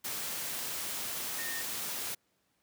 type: tone in noise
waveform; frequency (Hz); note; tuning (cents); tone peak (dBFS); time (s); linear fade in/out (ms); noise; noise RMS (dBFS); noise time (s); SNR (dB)
sine; 1835; A#6; -28; -39; 1.38-1.62; 10; white; -37; 0.04-2.15; -5
effects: pink hiss -75 dBFS RMS until 2.62 s + high-pass 100 Hz 12 dB/octave